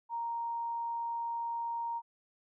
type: tone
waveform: sine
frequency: 932.3 Hz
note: A#5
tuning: in tune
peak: -33 dBFS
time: 0.09-2.02 s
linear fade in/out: 50 ms
effects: none